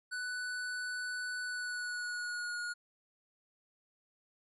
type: tone with pitch glide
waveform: square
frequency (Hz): 1489 to 1439.9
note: F#6 to F#6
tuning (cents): +11 to -48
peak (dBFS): -37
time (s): 0.11-2.74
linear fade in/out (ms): 20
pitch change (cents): -59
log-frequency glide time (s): 1.42-2.6
effects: resampled to 24000 Hz